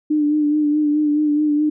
sine tone with vibrato, 299 Hz, D4, 31 cents sharp, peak -14 dBFS, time 0.1-1.7 s, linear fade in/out 10 ms, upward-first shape sine, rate 4.7 Hz, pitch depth 32 cents each way, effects none

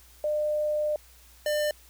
sine / square tone pair in turn, 602 / 598.6 Hz, D5 / D5, +43 / +33 cents, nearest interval unison, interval 10 cents, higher first, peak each -24 / -25 dBFS, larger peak first, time 0.24-0.96 / 1.46-1.71 s, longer first, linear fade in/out 2 ms, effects added 60 Hz sine -55 dBFS peak until 1.89 s + white hiss -56 dBFS RMS until 1.89 s

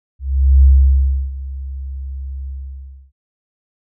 sine tone with ADSR envelope, 67.2 Hz, C2, 47 cents sharp, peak -4 dBFS, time 0.19-3.12 s, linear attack 440 ms, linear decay 680 ms, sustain -19 dB, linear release 640 ms, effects none

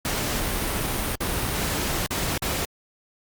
pink noise with dropouts, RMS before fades -26 dBFS, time 0.05-2.65 s, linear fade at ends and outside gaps 1 ms, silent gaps 1.155-1.205 / 2.063-2.107 / 2.378-2.422 s, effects Opus 48 kbps

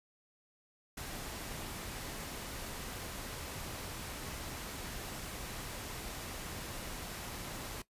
pink noise, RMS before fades -43 dBFS, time 0.97-7.82 s, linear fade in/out 5 ms, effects noise-tail reverb RT60 0.1 s tail -17 dB re dry + resampled to 32000 Hz

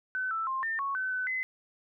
sine tone with pitch steps, 1516 / 1324 / 1057 / 1804 / 1106 / 1521 / 1509 / 2036 Hz, F#6 / E6 / C6 / A6 / C#6 / F#6 / F#6 / C7, +42 / +7 / +17 / +43 / -4 / +47 / +34 / -48 cents, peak -29 dBFS, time 0.15-1.43 s, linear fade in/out 0 ms, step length 160 ms, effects none

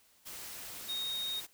sine tone in noise, 3729 Hz, A#7, in tune, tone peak -34 dBFS, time 0.88-1.41 s, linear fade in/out 20 ms, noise white, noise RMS -45 dBFS, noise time 0.25-1.47 s, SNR +8 dB, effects white hiss -66 dBFS RMS until 1.53 s

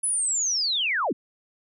sine linear sweep, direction down, 10350 to 153.7 Hz, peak -22 dBFS, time 0.03-1.13 s, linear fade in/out 10 ms, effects none

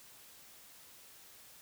silence, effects white hiss -57 dBFS RMS until 1.61 s

